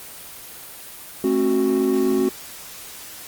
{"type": "chord", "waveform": "triangle", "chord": "F# diminished", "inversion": "first", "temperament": "equal with one note detuned", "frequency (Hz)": [220, 268.2, 370], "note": ["A3", "C4", "F#4"], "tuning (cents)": [0, 43, 0], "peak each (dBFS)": [-23, -19, -17], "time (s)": [1.24, 2.29], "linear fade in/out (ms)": 2, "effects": ["white hiss -38 dBFS RMS until 3.27 s", "Opus 24 kbps"]}